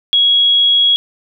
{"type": "tone", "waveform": "sine", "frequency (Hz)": 3322, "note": "G#7", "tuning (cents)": 0, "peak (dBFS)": -8, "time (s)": [0.13, 0.96], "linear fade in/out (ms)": 0, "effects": []}